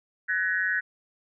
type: tone cluster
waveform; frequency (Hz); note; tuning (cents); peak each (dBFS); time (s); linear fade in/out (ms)
sine; 1501 / 1684 / 1882; F#6 / G#6 / A#6; +24 / +24 / +16; -28; 0.28-0.81; 20
effects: none